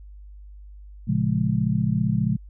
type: chord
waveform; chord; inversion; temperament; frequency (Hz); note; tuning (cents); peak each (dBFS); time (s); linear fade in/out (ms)
sine; Bb minor seventh; none; just; 116.54 / 139.85 / 174.81 / 209.8; Bb2 / Db3 / F3 / Ab3; 0 / +16 / +2 / +18; -25; 1.07-2.37; 20
effects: added 50 Hz sine -40 dBFS peak until 2.49 s